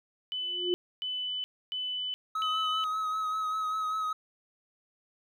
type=tone bursts; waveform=sine; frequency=3001 Hz; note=F#7; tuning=24 cents sharp; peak=-31 dBFS; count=4; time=0.32-2.84 s; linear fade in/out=0 ms; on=420 ms; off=280 ms
type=tone with exponential growth; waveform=sine; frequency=356.2 Hz; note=F4; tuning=34 cents sharp; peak=-23 dBFS; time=0.4-0.74 s; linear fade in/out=0 ms; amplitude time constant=73 ms
type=tone with vibrato; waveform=triangle; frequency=1275 Hz; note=D#6; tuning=42 cents sharp; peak=-27 dBFS; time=2.35-4.13 s; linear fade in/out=5 ms; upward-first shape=triangle; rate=5.1 Hz; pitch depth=31 cents each way
effects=none